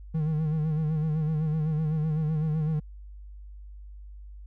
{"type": "tone with vibrato", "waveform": "triangle", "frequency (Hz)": 155.56, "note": "D#3", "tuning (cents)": 0, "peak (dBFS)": -22, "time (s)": [0.14, 2.8], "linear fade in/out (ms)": 10, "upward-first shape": "sine", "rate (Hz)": 7.9, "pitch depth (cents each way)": 58, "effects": ["added 50 Hz sine -41 dBFS peak until 4.46 s"]}